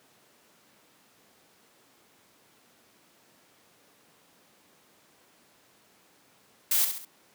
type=noise with echo; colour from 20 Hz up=blue; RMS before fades=-24 dBFS; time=6.71-6.85 s; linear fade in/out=5 ms; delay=67 ms; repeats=3; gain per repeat=-7 dB; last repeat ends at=7.051 s; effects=pink hiss -61 dBFS RMS until 7.34 s + high-pass 200 Hz 12 dB/octave